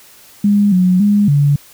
sine tone with pitch steps, 204.3 / 182.6 / 205.3 / 143.5 Hz, G#3 / F#3 / G#3 / D3, -28 / -23 / -20 / -40 cents, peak -8 dBFS, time 0.44-1.56 s, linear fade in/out 5 ms, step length 280 ms, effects white hiss -43 dBFS RMS until 1.73 s

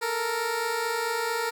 15% pulse tone pair together, 441.3 / 465.8 Hz, A4 / A#4, +5 / -1 cents, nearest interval minor second, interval 94 cents, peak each -26 / -21 dBFS, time 0.01-1.51 s, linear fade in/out 20 ms, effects none

